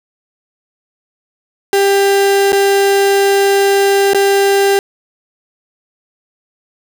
35% pulse tone with dropouts, 396.3 Hz, G4, 19 cents sharp, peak -7 dBFS, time 1.73-4.79 s, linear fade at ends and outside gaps 1 ms, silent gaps 2.521-2.529 / 4.134-4.146 s, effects none

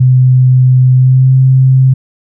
sine tone with pitch glide, 128.1 to 131.25 Hz, C3 to C3, -36 to +6 cents, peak -3 dBFS, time 0-1.94 s, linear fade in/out 10 ms, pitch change +42 cents, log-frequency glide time 0.92-1.33 s, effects none

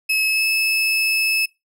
35% pulse tone with pitch glide, 2581 to 2605 Hz, E7 to E7, -37 to -21 cents, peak -15 dBFS, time 0.09-1.46 s, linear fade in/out 10 ms, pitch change +16 cents, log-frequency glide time 0.27-0.44 s, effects noise-tail reverb RT60 0.2 s tail -20 dB re dry

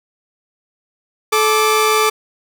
sawtooth tone pair together, 433.2 / 1174.7 Hz, A4 / D6, -27 / 0 cents, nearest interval octave + perfect fourth, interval 1727 cents, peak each -11 dBFS, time 1.32-2.1 s, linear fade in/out 10 ms, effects none

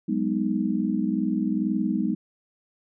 sine chord, G# minor seventh, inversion third, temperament just, 186.89 / 207.7 / 249.2 / 311.5 Hz, F#3 / G#3 / B3 / D#4, +18 / 0 / +16 / +2 cents, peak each -29 / -26 / -28 / -28 dBFS, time 0.08-2.15 s, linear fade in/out 10 ms, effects none

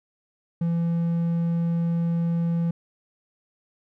triangle tone, 168.6 Hz, E3, 39 cents sharp, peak -19 dBFS, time 0.61-2.71 s, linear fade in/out 5 ms, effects none

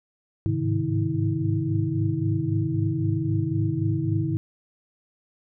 sine tone cluster, 102.9 / 106.7 / 132.9 / 156.1 / 322.7 Hz, G#2 / G#2 / C3 / D#3 / E4, -16 / +47 / +27 / +6 / -37 cents, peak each -28 dBFS, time 0.46-4.37 s, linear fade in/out 0 ms, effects none

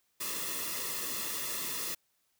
white noise with comb filter, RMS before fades -36 dBFS, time 0.2-1.95 s, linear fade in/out 10 ms, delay 1.3 ms, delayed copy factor -0.75, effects white hiss -75 dBFS RMS until 2.39 s

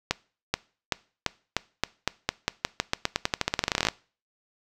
accelerating click train, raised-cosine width 0.2 ms, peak -5 dBFS, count 30, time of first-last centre 0.11-3.886 s, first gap 430 ms, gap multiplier 0.89, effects noise-tail reverb RT60 0.4 s tail -22 dB re dry

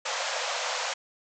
pink band-pass noise, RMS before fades -31 dBFS, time 0.05-0.94 s, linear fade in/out 10 ms, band 500 to 7500 Hz, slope 96 dB/octave, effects none

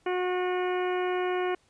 harmonic tone with a mistuned harmonic, 363.6 Hz, F#4, 30 cents flat, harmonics 1 / 2 / 3 / 4 / 5 / 6 / 7 / 8, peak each -27 / -33 / -37 / -39 / -41 / -43 / -44 / -45 dBFS, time 0.06-1.55 s, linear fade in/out 5 ms, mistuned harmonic 7, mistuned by -70 cents, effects pink hiss -66 dBFS RMS until 1.69 s + resampled to 22050 Hz

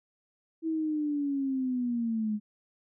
sine linear sweep, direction down, 326.4 to 207.7 Hz, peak -27 dBFS, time 0.62-2.4 s, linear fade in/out 50 ms, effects none

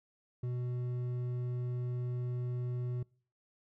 triangle tone with hard clipping, 123.47 Hz, B2, in tune, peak -35 dBFS, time 0.43-3.03 s, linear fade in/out 5 ms, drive 10 dB, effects noise-tail reverb RT60 0.5 s tail -26 dB re dry

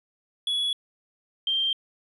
triangle / sine tone pair in turn, 3382 / 3165 Hz, G#7 / G7, +31 / +16 cents, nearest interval minor second, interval 115 cents, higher first, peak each -22 dBFS, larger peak neither, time 0.47-0.73 / 1.47-1.73 s, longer neither, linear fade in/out 2 ms, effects resampled to 32000 Hz + 10-bit

